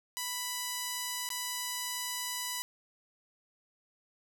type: tone with dropouts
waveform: 5% pulse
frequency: 989 Hz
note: B5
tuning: 2 cents sharp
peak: -22 dBFS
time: 0.17-2.62 s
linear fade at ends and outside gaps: 0 ms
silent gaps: 1.29-1.303 s
effects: none